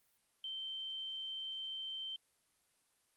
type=tone; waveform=sine; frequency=3113 Hz; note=G7; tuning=13 cents flat; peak=-40 dBFS; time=0.44-2.16 s; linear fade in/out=2 ms; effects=white hiss -75 dBFS RMS until 3.16 s + Opus 32 kbps